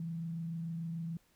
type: tone with frequency modulation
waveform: sine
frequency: 165.7 Hz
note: E3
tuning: 9 cents sharp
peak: -36 dBFS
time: 0-1.17 s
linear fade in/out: 2 ms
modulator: 26.8 Hz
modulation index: 0.24
effects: pink hiss -70 dBFS RMS until 1.35 s